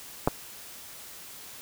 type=clicks; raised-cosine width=1 ms; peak=-7 / -16 dBFS; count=2; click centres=0.275 / 0.282 s; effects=white hiss -45 dBFS RMS until 1.61 s